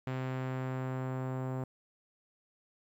sawtooth tone with low-pass filter sweep, 130 Hz, C3, 11 cents flat, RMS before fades -36 dBFS, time 0.07-1.64 s, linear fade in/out 2 ms, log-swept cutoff 2500 to 980 Hz, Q 0.95, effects 11-bit

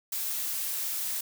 blue noise, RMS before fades -32 dBFS, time 0.12-1.21 s, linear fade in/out 5 ms, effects none

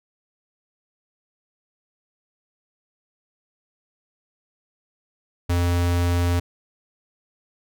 square tone, 87.3 Hz, F2, in tune, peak -19 dBFS, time 5.49-6.4 s, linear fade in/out 10 ms, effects none

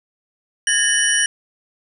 sine tone cluster, 1671 / 1810 / 2984 / 5720 / 9370 Hz, G#6 / A6 / F#7 / F8 / D9, +10 / +48 / +14 / +41 / -5 cents, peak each -21 dBFS, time 0.67-1.26 s, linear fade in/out 2 ms, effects 8-bit

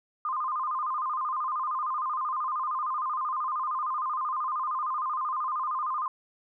sine tone with vibrato, 1128 Hz, C#6, 30 cents sharp, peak -27 dBFS, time 0.25-6.08 s, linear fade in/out 2 ms, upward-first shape square, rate 13 Hz, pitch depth 130 cents each way, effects none

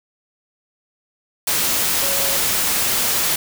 sine tone in noise, 554 Hz, C#5, 1 cent flat, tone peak -28 dBFS, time 2.02-2.37 s, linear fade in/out 5 ms, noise white, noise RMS -19 dBFS, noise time 1.47-3.36 s, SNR -12 dB, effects none

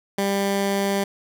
15% pulse tone, 198.2 Hz, G3, 19 cents sharp, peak -14 dBFS, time 0.18-1.04 s, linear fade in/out 5 ms, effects none

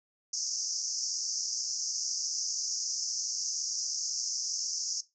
white band-pass noise, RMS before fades -34 dBFS, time 0.33-5.01 s, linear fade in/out 5 ms, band 5000 to 6600 Hz, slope 96 dB/octave, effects noise-tail reverb RT60 0.2 s tail -17 dB re dry

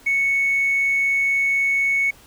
sine tone with hard clipping, 2214 Hz, C#7, 3 cents flat, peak -17 dBFS, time 0.06-2.11 s, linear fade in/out 10 ms, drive 1 dB, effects pink hiss -49 dBFS RMS until 2.26 s

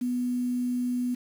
sine tone with quantisation, 246.9 Hz, B3, in tune, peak -25 dBFS, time 0.01-1.15 s, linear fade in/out 10 ms, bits 8, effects none

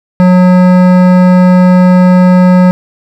sine tone with hard clipping, 181.9 Hz, F#3, 29 cents flat, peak -4 dBFS, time 0.2-2.71 s, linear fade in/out 0 ms, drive 15 dB, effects none

